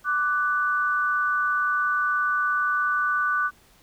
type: tone pair together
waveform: sine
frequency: 1171 / 1488 Hz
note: D6 / F#6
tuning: -5 / +9 cents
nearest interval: major third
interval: 414 cents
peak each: -24 / -23 dBFS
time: 0.04-3.51 s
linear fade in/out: 50 ms
effects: pink hiss -57 dBFS RMS until 3.82 s